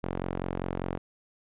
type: tone with band-pass filter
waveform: sawtooth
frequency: 45.04 Hz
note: F#1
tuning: 46 cents flat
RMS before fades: -33 dBFS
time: 0.03-0.98 s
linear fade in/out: 10 ms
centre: 460 Hz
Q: 0.52
effects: resampled to 8000 Hz